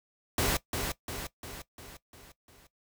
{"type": "noise with echo", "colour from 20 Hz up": "pink", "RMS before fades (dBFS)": -28, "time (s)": [0.38, 0.57], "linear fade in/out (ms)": 2, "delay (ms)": 350, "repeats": 6, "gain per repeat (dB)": -5, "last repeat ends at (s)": 2.67, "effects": ["noise-tail reverb RT60 0.1 s tail -17 dB re dry"]}